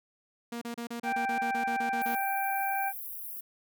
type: tone bursts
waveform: sawtooth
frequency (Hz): 235.5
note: A#3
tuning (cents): +18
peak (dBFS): -31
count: 13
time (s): 0.52-2.151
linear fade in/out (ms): 5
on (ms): 95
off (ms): 33
type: harmonic tone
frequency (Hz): 784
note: G5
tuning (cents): 0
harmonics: 1 / 2 / 3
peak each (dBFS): -29 / -35 / -39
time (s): 1.03-2.93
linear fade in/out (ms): 50
type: high-pass noise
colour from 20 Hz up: white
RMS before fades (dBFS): -40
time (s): 2.01-3.41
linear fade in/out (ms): 10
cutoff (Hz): 11000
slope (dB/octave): 48
effects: none